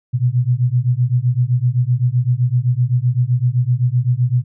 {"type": "beating tone pair", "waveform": "sine", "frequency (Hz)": [120, 127.8], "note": ["B2", "C3"], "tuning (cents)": [-49, -40], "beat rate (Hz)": 7.8, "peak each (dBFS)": -16, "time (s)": [0.13, 4.44], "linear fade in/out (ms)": 20, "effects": []}